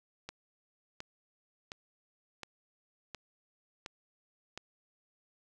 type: click train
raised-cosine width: 0.2 ms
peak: -24 dBFS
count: 7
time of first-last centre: 0.29-4.576 s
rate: 1.4 Hz
effects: none